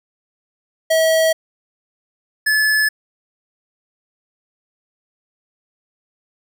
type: tone pair in turn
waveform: square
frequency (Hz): 644 / 1724.1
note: E5 / A6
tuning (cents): -41 / -36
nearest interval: octave + perfect fourth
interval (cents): 1705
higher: second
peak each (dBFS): -13 / -14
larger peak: first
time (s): 0.9-1.33 / 2.46-2.89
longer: neither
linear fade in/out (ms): 10
effects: none